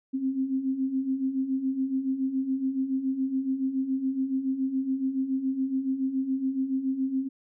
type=beating tone pair; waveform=sine; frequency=260 / 267.1 Hz; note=C4 / C4; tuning=-11 / +36 cents; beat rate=7.1 Hz; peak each=-32 / -26 dBFS; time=0.13-7.29 s; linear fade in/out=20 ms; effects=none